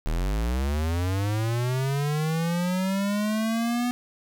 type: linear sweep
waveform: square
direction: up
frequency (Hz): 36.71 to 246.9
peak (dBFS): -24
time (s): 0.06-3.91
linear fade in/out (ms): 0
effects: none